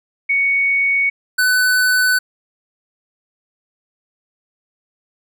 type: tone pair in turn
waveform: sine / square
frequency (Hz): 2228 / 1501.7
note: C#7 / F#6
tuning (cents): +8 / +25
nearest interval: perfect fifth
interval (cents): 683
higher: first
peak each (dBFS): -13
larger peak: neither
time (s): 0.29-1.1 / 1.38-2.19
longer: neither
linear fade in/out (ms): 10
effects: none